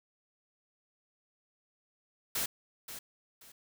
white noise with echo, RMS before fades -33 dBFS, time 2.35-2.46 s, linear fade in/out 5 ms, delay 530 ms, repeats 2, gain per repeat -11 dB, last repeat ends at 3.52 s, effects none

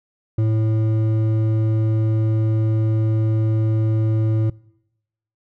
sine tone with hard clipping, 110 Hz, A2, in tune, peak -17 dBFS, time 0.38-4.5 s, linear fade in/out 5 ms, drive 8 dB, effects noise-tail reverb RT60 0.9 s tail -24 dB re dry

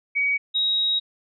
sine tone pair in turn, 2260 / 3801 Hz, C#7 / A#7, +33 / +33 cents, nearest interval major sixth, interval 900 cents, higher second, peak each -19 dBFS, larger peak neither, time 0.15-0.38 / 0.54-1 s, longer second, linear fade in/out 20 ms, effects none

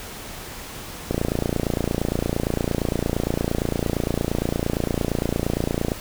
click train, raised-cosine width 2 ms, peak -8 dBFS, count 139, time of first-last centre 1.11-5.918 s, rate 28.7 Hz, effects pink hiss -36 dBFS RMS until 6 s

